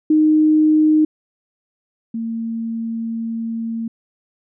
sine tone pair in turn, 308.8 / 227.7 Hz, D#4 / A#3, -13 / -40 cents, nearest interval perfect fourth, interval 527 cents, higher first, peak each -10 / -21 dBFS, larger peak first, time 0.1-1.05 / 2.14-3.88 s, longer second, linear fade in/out 5 ms, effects none

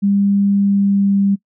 sine tone with pitch glide, 200 to 198.27 Hz, G3 to G3, +35 to +20 cents, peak -11 dBFS, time 0.02-1.36 s, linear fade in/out 20 ms, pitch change -15 cents, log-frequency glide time 0.52-1.17 s, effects noise-tail reverb RT60 0.1 s tail -23 dB re dry

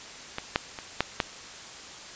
clicks, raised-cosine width 0.3 ms, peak -14 / -6 / -20 / -6 / -7 dBFS, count 5, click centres 0.384 / 0.559 / 0.788 / 1.006 / 1.202 s, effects white hiss -43 dBFS RMS until 2.15 s + resampled to 16000 Hz

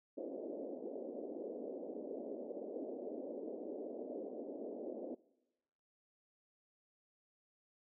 white band-pass noise, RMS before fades -45 dBFS, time 0.17-5.15 s, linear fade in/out 10 ms, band 240 to 590 Hz, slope 48 dB/octave, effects noise-tail reverb RT60 1.0 s tail -22 dB re dry

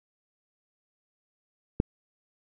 click, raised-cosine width 3 ms, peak -9 dBFS, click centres 1.801 s, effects none

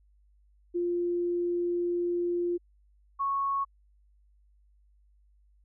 sine tone pair in turn, 349.2 / 1104.2 Hz, F4 / C#6, 0 / -7 cents, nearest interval octave + minor sixth, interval 1993 cents, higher second, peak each -26 dBFS, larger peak neither, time 0.74-2.58 / 3.19-3.65 s, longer first, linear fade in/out 20 ms, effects added 50 Hz sine -60 dBFS peak until 5.64 s

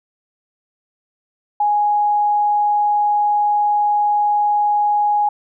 sine tone, 830.6 Hz, G#5, in tune, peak -13 dBFS, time 1.6-5.29 s, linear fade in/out 5 ms, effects none

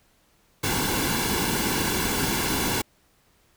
pink noise with comb filter, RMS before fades -25 dBFS, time 0.63-2.82 s, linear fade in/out 10 ms, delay 1.6 ms, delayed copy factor -0.65, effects pink hiss -63 dBFS RMS until 3.56 s

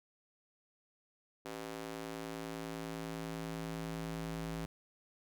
square tone with high-pass filter sweep, 55 Hz, A1, in tune, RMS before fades -42 dBFS, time 1.45-4.66 s, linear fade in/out 5 ms, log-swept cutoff 350 to 120 Hz, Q 1.1, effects none

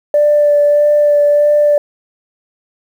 sine tone with vibrato, 587.3 Hz, D5, in tune, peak -6 dBFS, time 0.14-1.78 s, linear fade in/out 2 ms, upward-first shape sine, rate 1.6 Hz, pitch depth 13 cents each way, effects tanh soft clip ceiling -2 dBFS + 7-bit

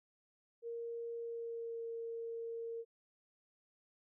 sine tone with pitch glide, 466.2 to 460.3 Hz, A#4 to A#4, 0 to -22 cents, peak -40 dBFS, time 0.62-2.85 s, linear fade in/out 50 ms, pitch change -22 cents, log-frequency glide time 1.16-1.83 s, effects none

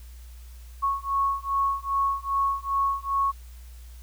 sine beating tone pair, 1102 / 1104.5 Hz, C#6 / C#6, -11 / -7 cents, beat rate 2.5 Hz, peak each -26 dBFS, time 0.82-3.32 s, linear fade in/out 20 ms, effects added 60 Hz sine -41 dBFS peak until 4.02 s + white hiss -56 dBFS RMS until 4.02 s

